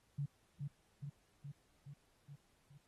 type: tone with echo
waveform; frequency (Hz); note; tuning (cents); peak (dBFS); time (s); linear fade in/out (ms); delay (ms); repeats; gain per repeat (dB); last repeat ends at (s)
sine; 142.3; C#3; +46; -36; 0.18-0.26; 10; 420; 6; -3; 2.78
effects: pink hiss -75 dBFS RMS until 2.87 s + AAC 32 kbps